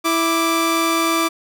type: tone pair together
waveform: sawtooth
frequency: 329.6 / 1175.2 Hz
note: E4 / D6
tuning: 0 / +1 cents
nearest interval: octave + minor seventh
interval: 2201 cents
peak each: -15 dBFS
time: 0.04-1.29 s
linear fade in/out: 20 ms
effects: none